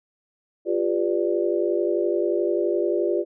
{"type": "chord", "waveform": "sine", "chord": "G dominant seventh", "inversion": "third", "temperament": "equal with one note detuned", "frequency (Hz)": [349.2, 400.7, 493.9, 587.3], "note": ["F4", "G4", "B4", "D5"], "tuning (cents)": [0, 38, 0, 0], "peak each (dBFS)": [-23, -25, -29, -27], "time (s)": [0.65, 3.25], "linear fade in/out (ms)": 50, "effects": []}